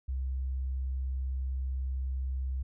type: tone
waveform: sine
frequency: 65.41 Hz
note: C2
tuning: in tune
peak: -30 dBFS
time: 0.08-2.63 s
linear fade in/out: 10 ms
effects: none